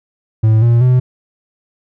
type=tone with pitch steps; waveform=triangle; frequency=110 / 117.9 / 126.36 Hz; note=A2 / A#2 / B2; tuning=0 / +20 / +40 cents; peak=-5 dBFS; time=0.43-1 s; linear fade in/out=10 ms; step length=190 ms; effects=none